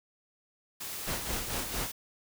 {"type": "noise", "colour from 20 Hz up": "white", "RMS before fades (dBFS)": -39, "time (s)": [0.8, 1.92], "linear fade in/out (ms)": 10}
{"type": "noise with tremolo", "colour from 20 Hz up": "pink", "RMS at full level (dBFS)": -33, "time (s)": [1.06, 1.88], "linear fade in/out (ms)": 20, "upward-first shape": "sine", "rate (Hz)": 4.4, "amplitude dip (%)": 75}
{"effects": []}